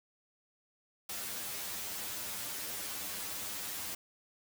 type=noise with comb filter; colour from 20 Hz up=white; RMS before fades=-40 dBFS; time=1.09-3.95 s; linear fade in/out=5 ms; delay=10 ms; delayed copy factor=+0.9; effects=none